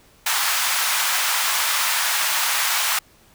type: high-pass noise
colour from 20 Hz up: pink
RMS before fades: -21 dBFS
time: 0.26-2.99 s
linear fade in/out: 5 ms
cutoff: 930 Hz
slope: 24 dB/octave
effects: pink hiss -54 dBFS RMS until 3.34 s